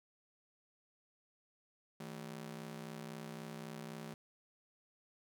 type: ring-modulated tone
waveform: sawtooth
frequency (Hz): 190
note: F#3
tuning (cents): +46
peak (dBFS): -38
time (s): 2-4.14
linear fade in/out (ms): 2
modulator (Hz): 31.9
effects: none